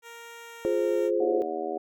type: tone with pitch glide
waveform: 10% pulse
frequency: 466.2 to 460.8 Hz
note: A#4 to A#4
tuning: 0 to -20 cents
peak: -34 dBFS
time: 0.02-1.11 s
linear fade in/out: 50 ms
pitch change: -20 cents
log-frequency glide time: 0.41-0.96 s
type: chord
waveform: sine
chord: F minor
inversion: none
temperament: just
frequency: 349.2 / 419.1 / 523.8 Hz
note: F4 / Ab4 / C5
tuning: 0 / +16 / +2 cents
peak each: -27 dBFS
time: 0.65-1.42 s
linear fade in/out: 0 ms
type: harmonic tone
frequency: 80.6 Hz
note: E2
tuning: 38 cents flat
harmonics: 3 / 4 / 5 / 6 / 7 / 8 / 9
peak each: -43 / -36 / -33 / -43 / -36 / -42 / -34 dBFS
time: 1.2-1.78 s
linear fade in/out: 5 ms
effects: none